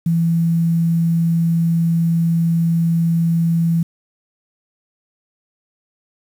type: tone with quantisation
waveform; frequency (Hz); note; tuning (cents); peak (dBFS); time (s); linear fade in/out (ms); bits
sine; 166.7; E3; +20; -13; 0.06-3.83; 5; 7
effects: none